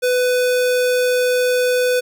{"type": "tone", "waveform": "square", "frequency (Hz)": 498.8, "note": "B4", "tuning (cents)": 17, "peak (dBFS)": -15, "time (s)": [0.02, 2.01], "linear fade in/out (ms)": 20, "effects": []}